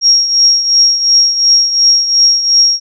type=tone with tremolo; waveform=sine; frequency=5588 Hz; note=F8; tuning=in tune; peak=-3 dBFS; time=0.01-2.8 s; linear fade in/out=50 ms; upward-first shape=triangle; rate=2.8 Hz; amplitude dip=70%; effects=none